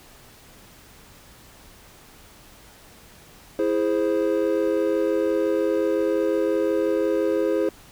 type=chord; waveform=triangle; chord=E augmented; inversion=none; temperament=equal; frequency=329.6 / 415.3 / 523.3 Hz; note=E4 / G#4 / B#4; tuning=0 / 0 / 0 cents; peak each=-22 dBFS; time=3.59-7.69 s; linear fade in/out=2 ms; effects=pink hiss -49 dBFS RMS until 7.91 s